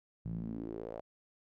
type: tone with band-pass filter sweep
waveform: sawtooth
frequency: 55.7 Hz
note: A1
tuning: 22 cents sharp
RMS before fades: -41 dBFS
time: 0.25-1.01 s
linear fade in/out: 5 ms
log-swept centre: 140 to 630 Hz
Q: 4
effects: none